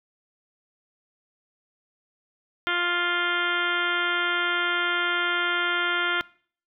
harmonic tone, 350 Hz, F4, 4 cents sharp, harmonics 1 / 2 / 3 / 4 / 5 / 6 / 7 / 8 / 9 / 10, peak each -33 / -36 / -34 / -26 / -33 / -31 / -37 / -38 / -32 / -38 dBFS, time 2.67-6.21 s, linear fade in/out 0 ms, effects noise-tail reverb RT60 0.5 s tail -22 dB re dry

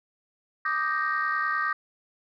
sine chord, Eb major seventh, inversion third, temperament equal, 1174.7 / 1244.5 / 1568 / 1864.7 Hz, D6 / Eb6 / G6 / Bb6, 0 / 0 / 0 / 0 cents, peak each -29 dBFS, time 0.65-1.73 s, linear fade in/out 5 ms, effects tanh soft clip ceiling -17 dBFS

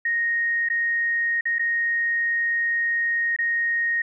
sine tone with dropouts, 1864.7 Hz, A#6, in tune, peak -20 dBFS, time 0.05-4.02 s, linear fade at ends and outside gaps 5 ms, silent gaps 0.688-0.699 / 1.41-1.454 / 1.585-1.593 / 3.364-3.387 s, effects none

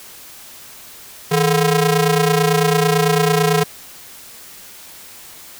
sawtooth ring-modulated tone, 293 Hz, D4, 4 cents flat, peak -6 dBFS, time 1.31-3.64 s, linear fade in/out 10 ms, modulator 132 Hz, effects white hiss -39 dBFS RMS until 5.59 s

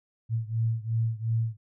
sine beating tone pair, 112.4 / 115.2 Hz, A2 / A#2, +37 / -20 cents, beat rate 2.8 Hz, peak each -27 / -29 dBFS, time 0.29-1.57 s, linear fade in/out 50 ms, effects none

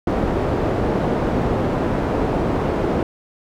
white low-pass noise, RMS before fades -20 dBFS, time 0.07-3.03 s, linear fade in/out 2 ms, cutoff 510 Hz, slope 12 dB/octave, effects none

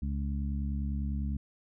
harmonic tone, 70 Hz, C#2, 18 cents sharp, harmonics 1 / 2 / 3 / 4, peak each -31 / -39 / -37 / -46 dBFS, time 0.02-1.37 s, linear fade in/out 5 ms, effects none

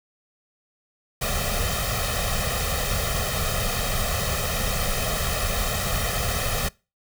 pink noise with comb filter, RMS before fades -25 dBFS, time 1.21-6.69 s, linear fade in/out 10 ms, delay 1.6 ms, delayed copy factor +0.9, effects noise-tail reverb RT60 0.3 s tail -24 dB re dry

